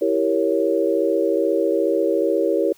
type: chord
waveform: sine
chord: E diminished seventh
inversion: none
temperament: equal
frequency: 329.6 / 392 / 466.2 / 554.4 Hz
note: E4 / G4 / Bb4 / Db5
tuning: 0 / 0 / 0 / 0 cents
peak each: -22 dBFS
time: 0.01-2.73 s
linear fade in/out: 10 ms
effects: white hiss -54 dBFS RMS until 2.77 s